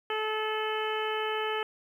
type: harmonic tone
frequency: 433.2 Hz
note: A4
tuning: 27 cents flat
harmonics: 1 / 2 / 3 / 4 / 5 / 6 / 7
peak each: -32 / -35 / -36 / -38 / -41 / -41 / -38 dBFS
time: 0.1-1.63 s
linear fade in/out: 2 ms
effects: 10-bit